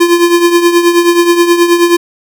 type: tone with tremolo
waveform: square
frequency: 345 Hz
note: F4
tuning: 21 cents flat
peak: -3 dBFS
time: 0-1.97 s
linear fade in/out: 10 ms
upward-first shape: triangle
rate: 9.4 Hz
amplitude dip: 70%
effects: none